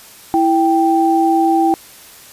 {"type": "tone pair together", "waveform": "sine", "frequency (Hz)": [330, 784], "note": ["E4", "G5"], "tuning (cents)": [2, 0], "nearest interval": "octave + minor third", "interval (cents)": 1498, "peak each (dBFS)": -13, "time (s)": [0.34, 1.74], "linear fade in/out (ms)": 0, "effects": ["white hiss -40 dBFS RMS until 2.32 s", "resampled to 32000 Hz"]}